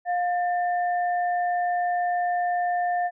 sine tone pair together, 709 / 1786.6 Hz, F5 / A6, +26 / +26 cents, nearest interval octave + major third, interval 1600 cents, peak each -22 / -33 dBFS, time 0.05-3.11 s, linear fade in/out 50 ms, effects none

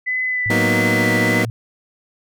sine tone with vibrato, 2000 Hz, B6, 21 cents sharp, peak -18 dBFS, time 0.06-1.44 s, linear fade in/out 20 ms, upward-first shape sine, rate 1.6 Hz, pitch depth 18 cents each way
sine tone with pitch glide, 108.5 to 113.96 Hz, A2 to A#2, -24 to -39 cents, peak -23 dBFS, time 0.46-1.5 s, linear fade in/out 0 ms, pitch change +85 cents, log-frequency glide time 0.6-1.24 s
25% pulse chord, B major seventh, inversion second, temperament equal, 185 / 233.1 / 246.9 / 311.1 Hz, F#3 / A#3 / B3 / D#4, 0 / 0 / 0 / 0 cents, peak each -19 dBFS, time 0.5-1.45 s, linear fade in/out 2 ms
effects none

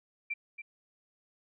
sine tone with echo, 2354 Hz, D7, 3 cents sharp, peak -31 dBFS, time 0.3-0.34 s, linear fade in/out 10 ms, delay 280 ms, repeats 1, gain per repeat -9 dB, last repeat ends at 0.62 s, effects none

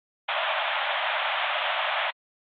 pink band-pass noise, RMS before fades -27 dBFS, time 0.28-2.11 s, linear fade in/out 10 ms, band 590 to 3600 Hz, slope 96 dB/octave, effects AAC 64 kbps

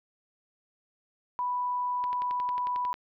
sine tone, 987.8 Hz, B5, in tune, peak -27 dBFS, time 1.39-2.93 s, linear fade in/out 0 ms
click train, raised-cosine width 0.3 ms, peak -26 dBFS, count 11, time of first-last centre 2.04-2.941 s, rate 11.1 Hz
effects none

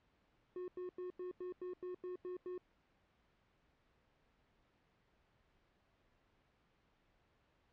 triangle tone bursts, 362.5 Hz, F#4, 35 cents flat, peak -40 dBFS, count 10, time 0.56-2.579 s, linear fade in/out 2 ms, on 120 ms, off 91 ms, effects pink hiss -75 dBFS RMS until 7.72 s + low-pass 3000 Hz 12 dB/octave

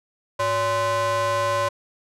square ring-modulated tone, 233.1 Hz, A#3, in tune, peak -18 dBFS, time 0.39-1.69 s, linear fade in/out 10 ms, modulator 803 Hz, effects low-pass 10000 Hz 12 dB/octave

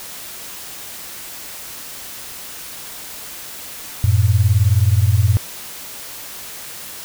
sine beating tone pair, 92.5 / 111.5 Hz, F#2 / A2, 0 / +23 cents, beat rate 19 Hz, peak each -14 dBFS, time 4.04-5.37 s, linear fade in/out 0 ms, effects white hiss -33 dBFS RMS until 7.04 s

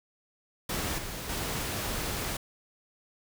pink noise with level steps, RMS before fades -32 / -38 / -33 dBFS, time 0.69-2.37 s, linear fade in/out 5 ms, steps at 0.98 / 1.29 s, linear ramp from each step 5 ms, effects none

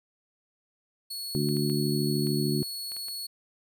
sawtooth tone, 4375 Hz, C#8, 24 cents flat, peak -31 dBFS, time 1.1-3.27 s, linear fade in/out 10 ms
harmonic tone, 73.3 Hz, D2, 3 cents flat, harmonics 2 / 3 / 4 / 5, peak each -28 / -30 / -32 / -31 dBFS, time 1.35-2.63 s, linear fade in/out 0 ms
clicks, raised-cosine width 0.3 ms, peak -32 dBFS, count 7, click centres 1.489 / 1.569 / 1.698 / 2.27 / 2.919 / 2.966 / 3.084 s
effects none

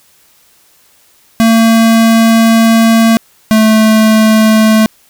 square tone pair in turn, 226.4 / 218.4 Hz, A3 / A3, +50 / -13 cents, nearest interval minor second, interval 63 cents, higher first, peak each -5 dBFS, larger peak neither, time 1.4-3.17 / 3.51-4.86 s, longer first, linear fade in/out 0 ms, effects white hiss -48 dBFS RMS until 5.09 s

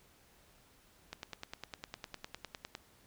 click train, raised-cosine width 0.2 ms, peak -24 dBFS, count 17, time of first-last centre 1.13-2.751 s, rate 9.87 Hz, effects pink hiss -65 dBFS RMS until 3.06 s

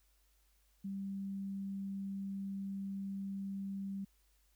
sine tone, 196 Hz, G3, in tune, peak -38 dBFS, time 0.84-4.05 s, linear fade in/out 10 ms, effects added 50 Hz sine -70 dBFS peak until 4.55 s + white hiss -75 dBFS RMS until 4.55 s

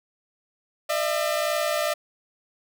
sawtooth tone pair together, 604 / 666.1 Hz, D5 / E5, +48 / +18 cents, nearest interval major second, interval 170 cents, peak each -21 / -23 dBFS, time 0.89-1.94 s, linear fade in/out 10 ms, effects none

